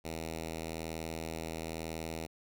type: tone with notch filter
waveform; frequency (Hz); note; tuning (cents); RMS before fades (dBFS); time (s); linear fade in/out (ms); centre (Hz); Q
5% pulse; 81; E2; -30; -40; 0.04-2.27; 20; 1100; 1.5
effects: none